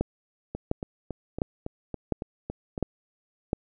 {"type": "two click trains", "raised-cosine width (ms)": 2, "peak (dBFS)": [-11, -19], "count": [6, 9], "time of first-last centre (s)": [[0.01, 3.531], [0.55, 2.778]], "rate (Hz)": [1.42, 3.59], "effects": []}